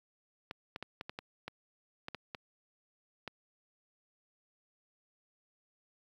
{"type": "clicks", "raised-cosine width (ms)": 0.3, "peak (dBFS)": -24, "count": 11, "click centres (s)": [0.511, 0.761, 0.826, 1.011, 1.095, 1.189, 1.48, 2.084, 2.147, 2.348, 3.277], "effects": ["high-pass 80 Hz 12 dB/octave", "11-bit"]}